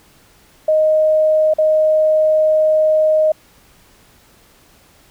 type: tone with dropouts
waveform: sine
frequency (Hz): 622.3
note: D#5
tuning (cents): 0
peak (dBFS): -10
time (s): 0.68-3.32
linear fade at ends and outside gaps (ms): 5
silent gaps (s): 1.538-1.584
effects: pink hiss -50 dBFS RMS until 5.1 s